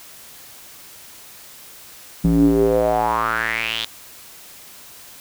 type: tone with band-pass filter sweep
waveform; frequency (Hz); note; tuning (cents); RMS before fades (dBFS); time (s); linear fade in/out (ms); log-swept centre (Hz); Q
square; 56.4; A1; +44; -18; 2.24-3.85; 5; 200 to 3600; 5.5
effects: white hiss -42 dBFS RMS until 5.2 s